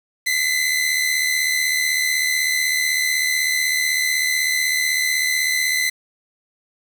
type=tone pair together; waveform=sawtooth; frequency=2007 / 2083 Hz; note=B6 / C7; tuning=+27 / -8 cents; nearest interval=minor second; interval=65 cents; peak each=-16 / -19 dBFS; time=0.26-5.9 s; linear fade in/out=10 ms; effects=7-bit